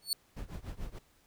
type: tone with exponential growth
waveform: sawtooth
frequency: 4435 Hz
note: C#8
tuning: in tune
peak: -22 dBFS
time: 0.02-0.13 s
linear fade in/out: 1 ms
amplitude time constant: 23 ms
type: noise with tremolo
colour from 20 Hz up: brown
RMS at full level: -37 dBFS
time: 0.36-0.99 s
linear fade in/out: 10 ms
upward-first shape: triangle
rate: 6.8 Hz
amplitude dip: 100%
effects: pink hiss -67 dBFS RMS until 1.26 s